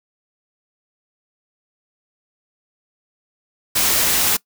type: noise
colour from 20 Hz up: white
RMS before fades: -17 dBFS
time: 3.75-4.37 s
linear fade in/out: 10 ms
effects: noise-tail reverb RT60 0.1 s tail -22 dB re dry